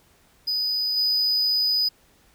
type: tone with level steps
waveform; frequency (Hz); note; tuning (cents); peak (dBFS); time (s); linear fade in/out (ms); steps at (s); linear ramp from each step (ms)
triangle; 4978; D#8; 0; -21 / -18; 0.47-1.89; 10; 0.96; 20
effects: pink hiss -59 dBFS RMS until 2.34 s